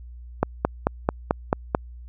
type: click train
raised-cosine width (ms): 1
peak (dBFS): -4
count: 7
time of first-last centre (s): 0.43-1.749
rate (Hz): 4.55
effects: added 60 Hz sine -38 dBFS peak until 2.08 s